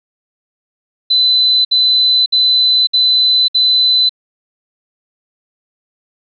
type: tone bursts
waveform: sine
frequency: 4019 Hz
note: B7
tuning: 30 cents sharp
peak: -8 dBFS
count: 5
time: 1.1-4.094 s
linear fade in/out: 10 ms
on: 550 ms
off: 61 ms
effects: none